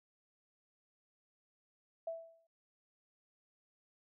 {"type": "tone with exponential decay", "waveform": "sine", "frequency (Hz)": 659.3, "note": "E5", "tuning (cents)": 0, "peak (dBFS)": -35, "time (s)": [2.07, 2.47], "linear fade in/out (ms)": 5, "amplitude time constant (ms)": 85, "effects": []}